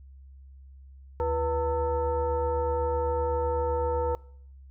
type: tone with frequency modulation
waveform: sine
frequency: 488.9 Hz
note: B4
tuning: 18 cents flat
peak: -24 dBFS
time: 1.2-4.15 s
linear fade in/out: 0 ms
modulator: 414 Hz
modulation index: 1.1
effects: noise-tail reverb RT60 0.6 s tail -23 dB re dry + added 67 Hz sine -46 dBFS peak until 4.7 s